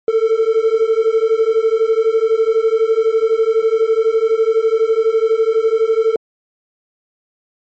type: beating tone pair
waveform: triangle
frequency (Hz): 440.7 / 452.7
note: A4 / A4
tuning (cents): +3 / +49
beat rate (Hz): 12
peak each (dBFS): -12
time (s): 0.08-6.16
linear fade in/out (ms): 2
effects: tanh soft clip ceiling -2 dBFS + MP3 32 kbps